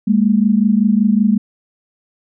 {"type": "tone pair together", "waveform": "sine", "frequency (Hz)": [203.6, 228.9], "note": ["G#3", "A#3"], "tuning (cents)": [-34, -31], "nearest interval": "major second", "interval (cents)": 203, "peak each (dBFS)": [-12, -14], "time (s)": [0.07, 1.38], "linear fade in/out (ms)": 10, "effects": []}